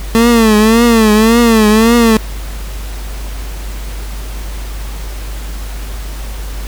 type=tone with vibrato; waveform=30% pulse; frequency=224.1 Hz; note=A3; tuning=32 cents sharp; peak=-3 dBFS; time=0.15-2.17 s; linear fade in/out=0 ms; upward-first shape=triangle; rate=1.8 Hz; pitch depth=120 cents each way; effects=added 50 Hz sine -20 dBFS peak until 6.67 s + pink hiss -31 dBFS RMS until 6.67 s